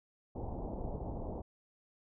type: low-pass noise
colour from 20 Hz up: pink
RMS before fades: -40 dBFS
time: 0.35-1.42 s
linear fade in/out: 10 ms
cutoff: 870 Hz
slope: 48 dB/octave
effects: none